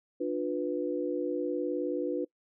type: chord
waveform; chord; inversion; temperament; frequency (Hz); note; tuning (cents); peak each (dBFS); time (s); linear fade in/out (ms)
sine; B diminished; first; just; 296.3 / 355.6 / 493.9; D4 / F4 / B4; +15 / +31 / 0; -33; 0.2-2.25; 10
effects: noise-tail reverb RT60 0.1 s tail -23 dB re dry